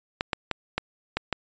clicks, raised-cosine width 0.3 ms, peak -9 dBFS, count 6, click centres 0.209 / 0.332 / 0.513 / 0.78 / 1.17 / 1.327 s, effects resampled to 16000 Hz

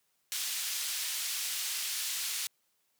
pink band-pass noise, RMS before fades -35 dBFS, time 0.32-2.47 s, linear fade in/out 0 ms, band 3200 to 15000 Hz, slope 12 dB/octave, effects white hiss -75 dBFS RMS until 2.99 s + high-pass 80 Hz 12 dB/octave

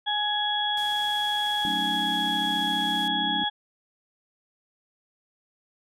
harmonic tone, 836 Hz, G#5, 11 cents sharp, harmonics 1 / 2 / 4, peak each -28 / -32 / -26 dBFS, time 0.06-3.5 s, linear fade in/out 20 ms
white noise, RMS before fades -43 dBFS, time 0.77-3.08 s, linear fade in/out 2 ms
sine chord, D# half-diminished seventh, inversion first, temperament equal, 185 / 220 / 277.2 / 311.1 Hz, F#3 / A3 / C#4 / D#4, 0 / 0 / 0 / 0 cents, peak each -36 dBFS, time 1.65-3.44 s, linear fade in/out 0 ms
effects low-pass 12000 Hz 12 dB/octave

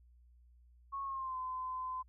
sine tone with pitch glide, 1099 to 1025.4 Hz, C#6 to C6, -15 to -35 cents, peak -37 dBFS, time 0.92-2.03 s, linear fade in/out 20 ms, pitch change -120 cents, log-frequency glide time 1.04-1.37 s, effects added 60 Hz sine -60 dBFS peak until 2.08 s

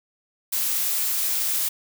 blue noise, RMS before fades -24 dBFS, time 0.52-1.69 s, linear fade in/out 10 ms, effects none

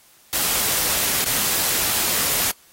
white noise with dropouts, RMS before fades -21 dBFS, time 0.33-2.51 s, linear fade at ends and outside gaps 1 ms, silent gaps 1.243-1.26 s, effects white hiss -53 dBFS RMS until 2.72 s + AAC 48 kbps

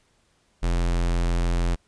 square tone, 43.1 Hz, F1, 22 cents flat, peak -21 dBFS, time 0.62-1.76 s, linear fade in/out 20 ms, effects pink hiss -65 dBFS RMS until 1.87 s + resampled to 22050 Hz

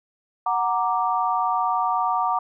sine chord, Gb augmented, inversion none, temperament equal, 740 / 932.3 / 1174.7 Hz, Gb5 / Bb5 / D6, 0 / 0 / 0 cents, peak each -24 dBFS, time 0.46-2.39 s, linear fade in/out 5 ms, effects none

